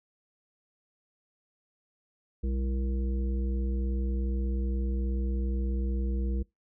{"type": "harmonic tone with a mistuned harmonic", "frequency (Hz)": 66.8, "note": "C2", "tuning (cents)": 36, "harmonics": [1, 3, 5, 7], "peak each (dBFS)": [-27, -37, -41, -44], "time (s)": [2.43, 6.43], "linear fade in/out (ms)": 10, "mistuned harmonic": 1, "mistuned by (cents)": -150, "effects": ["noise-tail reverb RT60 0.2 s tail -25 dB re dry"]}